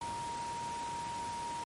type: tone in noise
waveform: sine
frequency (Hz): 940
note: A#5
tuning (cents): +14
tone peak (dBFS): -37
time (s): 0.01-1.64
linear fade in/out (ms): 5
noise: pink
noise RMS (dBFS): -45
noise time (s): 0.01-1.64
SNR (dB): +5
effects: high-pass 80 Hz 12 dB/octave + MP3 48 kbps